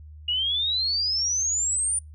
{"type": "exponential sweep", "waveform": "sine", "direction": "up", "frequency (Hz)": [2854, 9410], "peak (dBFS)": -22, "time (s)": [0.28, 1.99], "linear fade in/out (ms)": 5, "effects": ["noise-tail reverb RT60 0.2 s tail -26 dB re dry", "added 76 Hz sine -41 dBFS peak until 2.14 s"]}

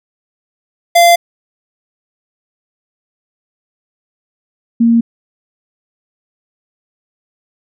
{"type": "tone pair in turn", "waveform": ["square", "sine"], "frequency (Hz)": [689, 231.9], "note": ["F5", "A#3"], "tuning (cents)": [-24, -9], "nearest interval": "octave + perfect fifth", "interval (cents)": 1885, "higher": "first", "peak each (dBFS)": [-5, -6], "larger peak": "first", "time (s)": [[0.95, 1.16], [4.8, 5.01]], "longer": "neither", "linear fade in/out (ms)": 10, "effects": []}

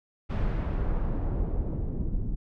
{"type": "noise with low-pass filter sweep", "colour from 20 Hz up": "brown", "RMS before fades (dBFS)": -28, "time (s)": [0.29, 2.36], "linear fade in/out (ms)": 20, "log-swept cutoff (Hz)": [2900, 240], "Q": 0.73, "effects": []}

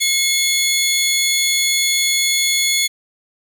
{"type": "tone pair together", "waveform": "20% pulse", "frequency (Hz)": [2165, 3428], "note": ["C#7", "A7"], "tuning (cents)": [-41, -46], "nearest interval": "minor sixth", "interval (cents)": 795, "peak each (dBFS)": -12, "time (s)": [0, 2.88], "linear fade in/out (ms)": 20, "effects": []}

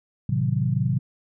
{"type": "chord", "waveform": "sine", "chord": "A diminished seventh", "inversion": "none", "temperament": "equal", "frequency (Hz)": [110, 130.81, 155.56, 185], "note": ["A2", "C3", "Eb3", "Gb3"], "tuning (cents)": [0, 0, 0, 0], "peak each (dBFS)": [-26, -23, -27, -28], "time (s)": [0.29, 0.99], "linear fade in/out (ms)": 5, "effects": []}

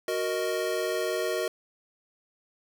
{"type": "chord", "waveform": "square", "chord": "D# minor", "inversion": "first", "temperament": "equal", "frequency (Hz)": [370, 466.2, 622.3], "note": ["F#4", "A#4", "D#5"], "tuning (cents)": [0, 0, 0], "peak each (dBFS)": -32, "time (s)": [0.08, 1.48], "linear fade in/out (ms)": 2, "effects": []}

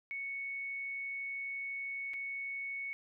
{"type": "tone with dropouts", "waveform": "sine", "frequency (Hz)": 2217, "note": "C#7", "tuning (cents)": 0, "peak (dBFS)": -37, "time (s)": [0.11, 2.93], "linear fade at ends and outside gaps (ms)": 0, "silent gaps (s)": [2.135, 2.14], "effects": []}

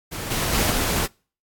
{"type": "noise with level steps", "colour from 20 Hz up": "pink", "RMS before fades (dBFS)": [-31, -24, -21, -23], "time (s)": [0.11, 1.07], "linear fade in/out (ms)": 20, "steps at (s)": [0.3, 0.52, 0.7], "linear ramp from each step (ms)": 20, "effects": ["noise-tail reverb RT60 0.4 s tail -26 dB re dry", "AAC 64 kbps"]}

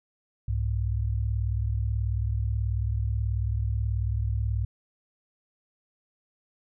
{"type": "tone pair together", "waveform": "sine", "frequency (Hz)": [65.41, 103.83], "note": ["C2", "G#2"], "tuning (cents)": [0, 0], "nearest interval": "minor sixth", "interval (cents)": 800, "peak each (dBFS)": -27, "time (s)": [0.48, 4.65], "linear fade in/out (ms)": 5, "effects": []}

